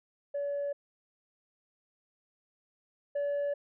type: tone pair in turn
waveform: sine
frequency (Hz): 570 / 572.9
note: C#5 / D5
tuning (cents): +48 / -43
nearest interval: unison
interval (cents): 9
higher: second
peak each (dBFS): -29 / -26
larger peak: second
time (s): 0.34-0.73 / 3.15-3.54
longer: neither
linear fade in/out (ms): 10
effects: tanh soft clip ceiling -28 dBFS